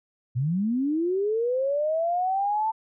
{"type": "linear sweep", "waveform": "sine", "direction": "up", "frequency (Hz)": [114.8, 894], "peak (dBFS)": -22, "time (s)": [0.35, 2.72], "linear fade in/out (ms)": 20, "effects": []}